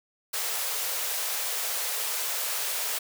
white high-pass noise, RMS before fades -30 dBFS, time 0.33-2.99 s, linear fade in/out 10 ms, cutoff 420 Hz, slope 96 dB/octave, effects none

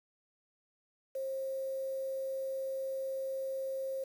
sine tone with quantisation, 534 Hz, C5, 35 cents sharp, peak -34 dBFS, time 1.15-4.04 s, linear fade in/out 5 ms, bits 9, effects none

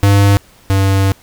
square tone pair in turn, 100.1 / 97.19 Hz, G2 / G2, +37 / -14 cents, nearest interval minor second, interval 51 cents, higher first, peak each -7 / -10 dBFS, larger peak first, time 0.03-0.37 / 0.7-1.12 s, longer second, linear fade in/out 0 ms, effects pink hiss -46 dBFS RMS until 1.22 s

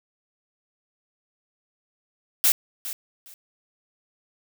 blue noise with echo, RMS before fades -18 dBFS, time 2.44-2.52 s, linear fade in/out 0 ms, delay 410 ms, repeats 2, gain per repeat -14 dB, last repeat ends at 3.34 s, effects none

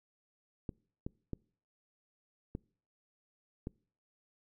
clicks, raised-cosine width 3 ms, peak -25 dBFS, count 5, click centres 0.692 / 1.065 / 1.333 / 2.551 / 3.671 s, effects noise-tail reverb RT60 0.5 s tail -26 dB re dry

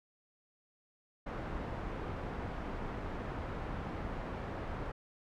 pink low-pass noise, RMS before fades -40 dBFS, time 1.26-4.92 s, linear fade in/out 10 ms, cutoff 1400 Hz, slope 12 dB/octave, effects none

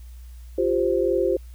sine chord, F suspended second, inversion none, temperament equal, 349.2 / 392 / 523.3 Hz, F4 / G4 / C5, 0 / 0 / 0 cents, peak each -23 dBFS, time 0.58-1.37 s, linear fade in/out 5 ms, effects added 60 Hz sine -38 dBFS peak until 1.54 s + white hiss -58 dBFS RMS until 1.54 s

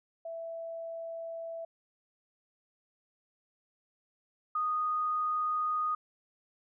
sine tone pair in turn, 662 / 1238.2 Hz, E5 / D#6, +7 / -9 cents, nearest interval major seventh, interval 1084 cents, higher second, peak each -37 / -28 dBFS, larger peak second, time 0.25-1.65 / 4.55-5.95 s, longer neither, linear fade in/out 5 ms, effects none

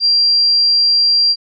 sine tone, 4745 Hz, D8, 17 cents sharp, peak -9 dBFS, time 0-1.36 s, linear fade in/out 50 ms, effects none

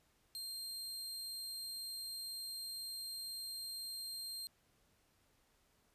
sawtooth tone, 4186 Hz, C8, in tune, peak -40 dBFS, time 0.35-4.47 s, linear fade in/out 0 ms, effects pink hiss -74 dBFS RMS until 5.94 s + resampled to 32000 Hz

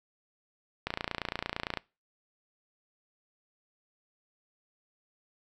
click train, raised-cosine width 0.3 ms, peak -15 dBFS, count 27, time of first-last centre 0.87-1.773 s, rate 28.8 Hz, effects noise-tail reverb RT60 0.3 s tail -23 dB re dry

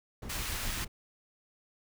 brown noise with tremolo, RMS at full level -37 dBFS, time 0.22-0.88 s, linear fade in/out 5 ms, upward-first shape square, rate 7.3 Hz, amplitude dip 45%
pink high-pass noise, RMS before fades -38 dBFS, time 0.29-0.85 s, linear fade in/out 10 ms, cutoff 1200 Hz, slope 12 dB/octave
effects none

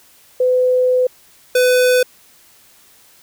sine / square tone pair in turn, 505 / 501.2 Hz, B4 / B4, +39 / +25 cents, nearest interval unison, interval 14 cents, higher first, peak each -11 dBFS, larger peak neither, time 0.4-1.07 / 1.55-2.03 s, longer first, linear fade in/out 5 ms, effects white hiss -49 dBFS RMS until 3.22 s

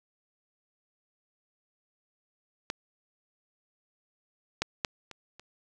clicks, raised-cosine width 0.2 ms, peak -14 / -10 / -10 / -26 / -30 dBFS, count 5, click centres 2.701 / 4.62 / 4.848 / 5.113 / 5.396 s, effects none

